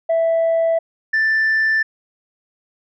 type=tone pair in turn; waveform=sine; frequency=659.3 / 1768.3 Hz; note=E5 / A6; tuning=0 / +8 cents; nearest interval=octave + perfect fourth; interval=1708 cents; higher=second; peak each=-12 dBFS; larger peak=neither; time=0.09-0.79 / 1.13-1.83 s; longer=neither; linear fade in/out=10 ms; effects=tanh soft clip ceiling -12 dBFS